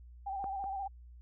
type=tone with vibrato; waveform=sine; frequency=784 Hz; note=G5; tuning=in tune; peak=-35 dBFS; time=0.26-0.88 s; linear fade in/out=10 ms; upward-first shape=square; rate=15 Hz; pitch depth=39 cents each way
type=clicks; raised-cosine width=1 ms; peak=-29 / -35 dBFS; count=2; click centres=0.442 / 0.641 s
effects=added 60 Hz sine -50 dBFS peak until 1.21 s